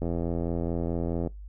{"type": "click train", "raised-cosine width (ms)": 2, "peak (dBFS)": -17, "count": 107, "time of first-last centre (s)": [0.02, 1.273], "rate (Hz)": 84.6, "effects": ["noise-tail reverb RT60 0.2 s tail -23 dB re dry", "added 50 Hz sine -39 dBFS peak until 1.48 s"]}